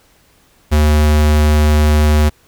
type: tone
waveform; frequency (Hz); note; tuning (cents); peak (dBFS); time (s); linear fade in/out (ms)
square; 75.5; D2; +48; -9; 0.71-2.3; 20
effects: pink hiss -52 dBFS RMS until 2.47 s